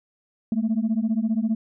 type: beating tone pair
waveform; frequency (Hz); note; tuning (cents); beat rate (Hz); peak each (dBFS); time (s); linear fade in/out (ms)
sine; 214.5 / 229.5; A3 / A#3; -44 / -27; 15; -22; 0.52-1.55; 2
effects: tanh soft clip ceiling -16 dBFS